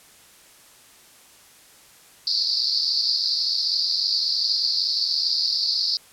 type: band-pass noise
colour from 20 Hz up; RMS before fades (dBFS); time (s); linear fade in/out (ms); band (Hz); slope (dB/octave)
pink; -23; 2.27-5.97; 2; 4300 to 5000; 96
effects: white hiss -51 dBFS RMS until 6.12 s + low-pass 12000 Hz 12 dB/octave